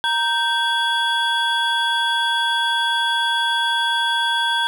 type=tone cluster; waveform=triangle; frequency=934 / 1559 / 3369 Hz; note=A#5 / G6 / G#7; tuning=+3 / -10 / +24 cents; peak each=-20 dBFS; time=0.04-4.67 s; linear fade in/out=0 ms; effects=none